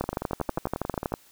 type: two click trains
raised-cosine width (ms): 1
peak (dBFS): -12 / -16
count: 15 / 13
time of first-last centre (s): 0.01-1.139 / 0.04-1.121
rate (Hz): 12.4 / 11.1
effects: white hiss -57 dBFS RMS until 1.31 s